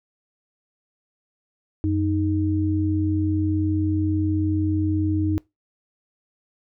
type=tone pair together; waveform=sine; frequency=92.49 / 311.1 Hz; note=F#2 / D#4; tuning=0 / 0 cents; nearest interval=octave + major sixth; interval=2100 cents; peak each=-22 dBFS; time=1.84-5.38 s; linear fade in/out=0 ms; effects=noise-tail reverb RT60 0.2 s tail -22 dB re dry